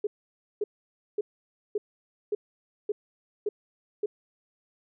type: tone bursts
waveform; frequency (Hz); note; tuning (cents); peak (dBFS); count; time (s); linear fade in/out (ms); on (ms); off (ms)
sine; 416; G#4; +3; -24; 8; 0.04-4.06; 5; 30; 540
effects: none